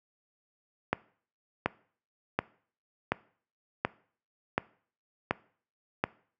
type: click train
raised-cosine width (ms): 0.5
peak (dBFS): -10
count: 8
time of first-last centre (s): 0.93-6.039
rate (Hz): 1.37
effects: noise-tail reverb RT60 0.5 s tail -21 dB re dry + high-pass 100 Hz 12 dB/octave